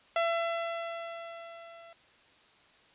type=tone with level ramp; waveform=sawtooth; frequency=672 Hz; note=E5; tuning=33 cents sharp; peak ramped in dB=-21 to -46 dBFS; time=0.16-1.93 s; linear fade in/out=2 ms; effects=white hiss -61 dBFS RMS until 2.94 s + resampled to 8000 Hz